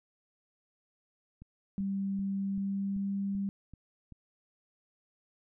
click train, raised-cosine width 5 ms, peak -36 dBFS, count 8, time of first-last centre 1.42-4.123 s, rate 2.59 Hz
sine tone with pitch glide, 196 to 197.82 Hz, G3 to G3, 0 to +16 cents, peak -30 dBFS, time 1.78-3.49 s, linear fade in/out 0 ms, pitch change +16 cents, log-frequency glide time 2.38-3.11 s
effects none

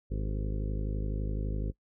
harmonic tone with a mistuned harmonic, 51.91 Hz, G#1, in tune, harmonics 1 / 2 / 3 / 4 / 5 / 6 / 7 / 8 / 9 / 10, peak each -31 / -37 / -41 / -43 / -45 / -47 / -48 / -49 / -50 / -51 dBFS, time 0.1-1.72 s, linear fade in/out 20 ms, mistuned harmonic 7, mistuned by +67 cents, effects noise-tail reverb RT60 0.1 s tail -22 dB re dry

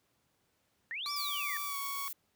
sine exponential two-way sweep, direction up then down, 1760 to 5588 to 1760 Hz, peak -36 dBFS, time 0.91-1.57 s, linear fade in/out 0 ms, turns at 1.12 s
sawtooth tone with pitch glide, 1158 to 1114 Hz, D6 to C#6, -25 to +8 cents, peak -34 dBFS, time 1.06-2.08 s, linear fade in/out 0 ms, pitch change -67 cents, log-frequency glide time 1.65-1.77 s
violet noise, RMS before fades -41 dBFS, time 1.16-2.13 s, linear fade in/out 5 ms
effects pink hiss -75 dBFS RMS until 2.35 s + high-pass 80 Hz 12 dB/octave

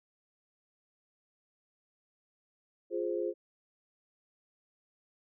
sine chord, F minor, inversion none, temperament equal, 349.2 / 415.3 / 523.3 Hz, F4 / Ab4 / C5, 0 / 0 / 0 cents, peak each -34 / -35 / -36 dBFS, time 2.9-3.34 s, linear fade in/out 50 ms, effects none

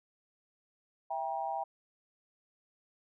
sine chord, E diminished, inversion none, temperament just, 659.3 / 791.1 / 949.3 Hz, E5 / G5 / Bb5, 0 / +16 / +31 cents, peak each -39 / -35 / -39 dBFS, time 1.1-1.64 s, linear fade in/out 10 ms, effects none

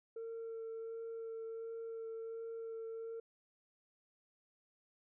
sine tone with vibrato, 453.6 Hz, A#4, 47 cents flat, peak -40 dBFS, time 0.16-3.2 s, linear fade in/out 5 ms, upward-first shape sine, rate 1.4 Hz, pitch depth 11 cents each way, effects tanh soft clip ceiling -40 dBFS

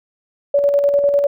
sine tone with tremolo, 569 Hz, C#5, 45 cents sharp, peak -10 dBFS, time 0.54-1.27 s, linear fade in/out 5 ms, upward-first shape square, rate 10 Hz, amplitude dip 40%, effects none

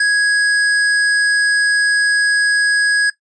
square tone, 1661.2 Hz, G#6, in tune, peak -12 dBFS, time 0-3.1 s, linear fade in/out 5 ms, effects noise-tail reverb RT60 0.1 s tail -17 dB re dry + resampled to 22050 Hz

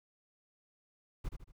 brown noise with echo, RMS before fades -36 dBFS, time 1.24-1.29 s, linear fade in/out 10 ms, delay 77 ms, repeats 3, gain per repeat -7 dB, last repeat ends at 1.521 s, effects none

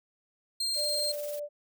35% pulse tone, 4191 Hz, C8, 2 cents sharp, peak -27 dBFS, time 0.6-1.12 s, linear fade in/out 5 ms
blue noise with tremolo, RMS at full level -41 dBFS, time 0.73-1.4 s, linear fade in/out 20 ms, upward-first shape sine, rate 20 Hz, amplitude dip 55%
sine tone with vibrato, 587.3 Hz, D5, in tune, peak -33 dBFS, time 0.75-1.49 s, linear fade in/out 50 ms, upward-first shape triangle, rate 20 Hz, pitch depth 12 cents each way
effects none

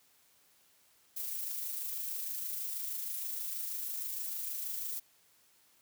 violet noise with amplitude modulation, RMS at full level -37 dBFS, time 1.16-5 s, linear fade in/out 10 ms, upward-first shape sine, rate 26.3 Hz, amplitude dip 30%, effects white hiss -67 dBFS RMS until 5.81 s + high-pass 60 Hz 12 dB/octave

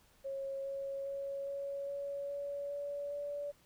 sine tone with pitch steps, 545 / 549.4 / 553.9 / 558.4 / 562.9 / 567.5 / 572.1 / 576.7 Hz, C#5 / C#5 / C#5 / C#5 / C#5 / C#5 / D5 / D5, -29 / -16 / -1 / +13 / +26 / +41 / -45 / -32 cents, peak -37 dBFS, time 0.24-3.52 s, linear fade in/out 20 ms, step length 410 ms, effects pink hiss -67 dBFS RMS until 3.65 s

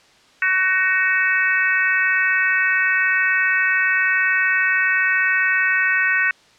harmonic tone with a mistuned harmonic, 372.9 Hz, F#4, 14 cents sharp, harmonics 3 / 4 / 5 / 6 / 7, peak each -30 / -19 / -19 / -25 / -24 dBFS, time 0.42-6.31 s, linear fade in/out 2 ms, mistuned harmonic 4, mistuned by +16 cents, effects white hiss -52 dBFS RMS until 6.58 s + low-pass 5000 Hz 12 dB/octave

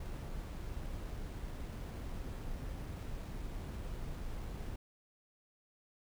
brown noise with sample-and-hold, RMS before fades -42 dBFS, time 0-4.76 s, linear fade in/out 5 ms, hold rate 11025 Hz, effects none

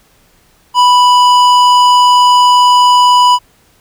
sine tone with hard clipping, 987.8 Hz, B5, in tune, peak -6 dBFS, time 0.74-3.39 s, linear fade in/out 50 ms, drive 12 dB, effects pink hiss -50 dBFS RMS until 3.8 s

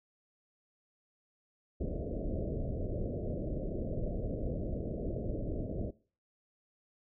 pink low-pass noise, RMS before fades -36 dBFS, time 1.8-5.91 s, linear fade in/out 10 ms, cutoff 650 Hz, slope 96 dB/octave, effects noise-tail reverb RT60 0.4 s tail -20 dB re dry

